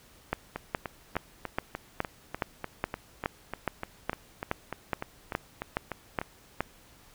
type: two click trains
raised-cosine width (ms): 0.5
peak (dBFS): -12 / -18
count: 16 / 20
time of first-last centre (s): 0.33-6.606 / 0.56-6.215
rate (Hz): 2.39 / 3.36
effects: pink hiss -57 dBFS RMS until 7.14 s